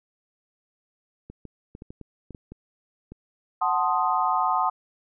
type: clicks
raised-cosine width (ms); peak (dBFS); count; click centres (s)
3; -27; 10; 1.3 / 1.453 / 1.751 / 1.821 / 1.905 / 2.013 / 2.307 / 2.348 / 2.52 / 3.12
type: chord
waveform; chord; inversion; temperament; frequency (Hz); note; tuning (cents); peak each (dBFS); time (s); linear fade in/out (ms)
sine; F# diminished seventh; none; equal; 740 / 880 / 1046.5 / 1244.5; F#5 / A5 / C6 / Eb6; 0 / 0 / 0 / 0; -26; 3.61-4.7; 10
effects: none